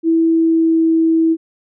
sine tone with pitch glide, 327.8 to 325.3 Hz, E4 to E4, -10 to -23 cents, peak -10 dBFS, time 0.03-1.37 s, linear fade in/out 50 ms, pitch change -13 cents, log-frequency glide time 0.27-0.85 s, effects none

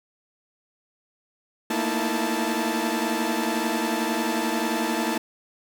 sawtooth tone cluster, 225.3 / 236.5 / 313.7 / 335.6 / 876 Hz, A3 / A#3 / D#4 / E4 / A5, +41 / +25 / +14 / +31 / -8 cents, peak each -26 dBFS, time 1.7-5.18 s, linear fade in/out 5 ms, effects none

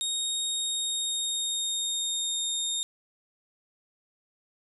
25% pulse tone with pitch glide, 3729 to 3682 Hz, A#7 to A#7, 0 to -22 cents, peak -23 dBFS, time 0.01-2.83 s, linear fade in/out 0 ms, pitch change -22 cents, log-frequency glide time 0.44-2.46 s, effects none

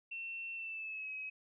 sine tone with pitch glide, 2700 to 2548 Hz, E7 to D#7, +41 to +41 cents, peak -40 dBFS, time 0.11-1.3 s, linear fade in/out 10 ms, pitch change -100 cents, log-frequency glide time 0.55-1.11 s, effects none

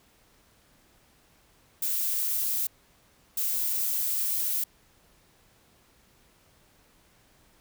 violet noise bursts at uneven times, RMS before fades -28 dBFS, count 2, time 1.82-2.67 / 3.37-4.64 s, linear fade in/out 5 ms, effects pink hiss -62 dBFS RMS until 7.6 s

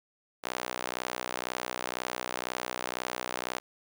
sawtooth tone with high-pass filter, 62 Hz, B1, 7 cents sharp, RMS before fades -36 dBFS, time 0.43-3.6 s, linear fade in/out 20 ms, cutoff 610 Hz, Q 0.77, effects none

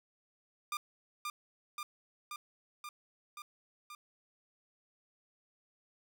sawtooth tone with echo, 1200 Hz, D6, 37 cents sharp, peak -31 dBFS, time 0.72-0.77 s, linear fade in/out 2 ms, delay 530 ms, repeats 6, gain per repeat -2 dB, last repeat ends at 3.95 s, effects none

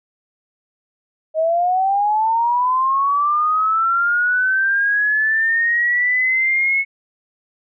sine linear sweep, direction up, 624 to 2200 Hz, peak -14 dBFS, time 1.34-6.85 s, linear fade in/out 50 ms, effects none

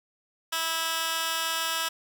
15% pulse tone with high-pass filter, 326.5 Hz, E4, 17 cents flat, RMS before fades -29 dBFS, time 0.52-1.89 s, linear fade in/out 10 ms, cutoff 1800 Hz, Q 0.9, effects none

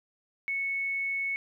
sine tone, 2208 Hz, C#7, 7 cents flat, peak -28 dBFS, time 0.48-1.36 s, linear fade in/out 0 ms, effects 11-bit

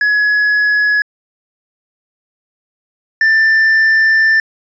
triangle tone pair in turn, 1687 / 1777.7 Hz, G#6 / A6, +27 / +17 cents, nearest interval minor second, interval 90 cents, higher second, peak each -8 / -6 dBFS, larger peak second, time 0.01-1.02 / 3.21-4.4 s, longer second, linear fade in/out 2 ms, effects resampled to 16000 Hz

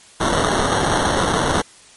white noise with sample-and-hold, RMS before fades -18 dBFS, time 0.2-1.62 s, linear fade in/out 10 ms, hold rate 2450 Hz, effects white hiss -46 dBFS RMS until 1.96 s + MP3 48 kbps

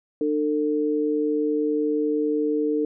sine tone pair together, 300.9 / 450 Hz, D4 / A4, +42 / +39 cents, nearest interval perfect fifth, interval 697 cents, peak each -23 dBFS, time 0.21-2.85 s, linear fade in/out 2 ms, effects none

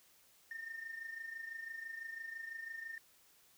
sine tone with amplitude modulation, 1817 Hz, A#6, 45 cents flat, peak -39 dBFS, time 0.51-2.98 s, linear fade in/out 2 ms, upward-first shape sine, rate 26 Hz, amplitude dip 70%, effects tanh soft clip ceiling -38 dBFS + white hiss -67 dBFS RMS until 3.57 s

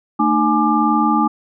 sine tone cluster, 222.9 / 304.2 / 842 / 1190 Hz, A3 / D#4 / G#5 / D6, +23 / -39 / +24 / +22 cents, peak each -18 dBFS, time 0.19-1.28 s, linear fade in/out 10 ms, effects none

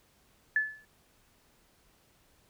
sine tone with exponential decay, 1731 Hz, A6, 29 cents flat, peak -21 dBFS, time 0.56-0.85 s, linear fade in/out 2 ms, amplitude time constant 63 ms, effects pink hiss -66 dBFS RMS until 2.49 s

